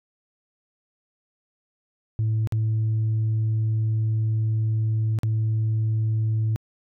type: tone with dropouts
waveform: sine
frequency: 110 Hz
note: A2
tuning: in tune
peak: -18 dBFS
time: 2.19-6.56 s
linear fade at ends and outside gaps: 0 ms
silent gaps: 2.473-2.523 / 5.188-5.233 s
effects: tanh soft clip ceiling -18 dBFS